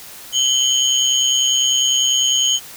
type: tone cluster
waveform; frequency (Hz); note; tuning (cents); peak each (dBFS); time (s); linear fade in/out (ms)
sine; 3006 / 3136 / 6600; F#7 / G7 / G#8; +27 / 0 / -12; -18; 0.32-2.6; 50
effects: white hiss -37 dBFS RMS until 2.76 s